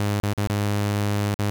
sawtooth tone with dropouts, 102.7 Hz, G#2, 19 cents flat, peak -17 dBFS, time 0-1.5 s, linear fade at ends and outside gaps 0 ms, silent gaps 0.2-0.233 / 0.334-0.377 / 0.472-0.499 / 1.342-1.39 s, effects 8-bit

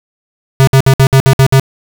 square tone bursts, 134.1 Hz, C3, 43 cents sharp, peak -4 dBFS, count 8, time 0.6-1.597 s, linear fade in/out 0 ms, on 73 ms, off 59 ms, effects none

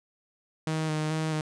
sawtooth tone with vibrato, 156.1 Hz, D#3, 6 cents sharp, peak -23 dBFS, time 0.67-1.41 s, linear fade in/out 2 ms, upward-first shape square, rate 2.3 Hz, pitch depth 19 cents each way, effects resampled to 22050 Hz

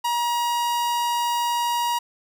45% pulse tone, 953 Hz, A#5, 38 cents sharp, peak -21 dBFS, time 0.04-1.99 s, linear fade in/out 10 ms, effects none

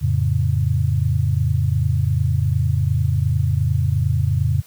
sine chord, F augmented, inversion none, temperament equal, 87.31 / 110 / 138.59 Hz, F2 / A2 / C#3, 0 / 0 / 0 cents, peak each -20 dBFS, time 0.01-4.62 s, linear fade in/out 20 ms, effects white hiss -49 dBFS RMS until 4.66 s

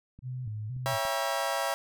click train, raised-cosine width 5 ms, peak -36 dBFS, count 4, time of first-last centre 0.19-1.052 s, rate 3.48 Hz
sine tone with vibrato, 116.54 Hz, A#2, in tune, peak -33 dBFS, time 0.22-0.99 s, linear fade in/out 50 ms, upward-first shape square, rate 2.1 Hz, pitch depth 150 cents each way
30% pulse chord, C# diminished seventh, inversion none, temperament just, 554.4 / 665.2 / 798.3 / 957.9 Hz, C#5 / E5 / G5 / Bb5, 0 / +16 / +31 / +47 cents, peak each -31 / -30 / -32 / -32 dBFS, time 0.86-1.74 s, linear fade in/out 0 ms
effects none

